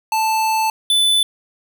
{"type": "tone pair in turn", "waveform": "square", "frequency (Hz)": [880, 3499], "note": ["A5", "A7"], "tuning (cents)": [0, -10], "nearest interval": "2 octaves", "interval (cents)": 2390, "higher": "second", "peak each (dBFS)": [-16, -13], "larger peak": "second", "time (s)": [[0.12, 0.7], [0.9, 1.23]], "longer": "first", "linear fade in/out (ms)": 2, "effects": []}